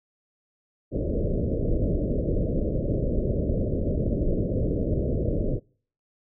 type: low-pass noise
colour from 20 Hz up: pink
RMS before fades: -25 dBFS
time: 0.91-5.6 s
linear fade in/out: 50 ms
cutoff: 610 Hz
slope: 96 dB/octave
effects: noise-tail reverb RT60 0.5 s tail -26 dB re dry